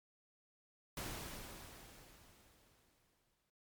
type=noise with exponential decay; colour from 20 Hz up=pink; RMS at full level=-43 dBFS; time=0.97-3.5 s; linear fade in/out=2 ms; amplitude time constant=550 ms; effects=MP3 96 kbps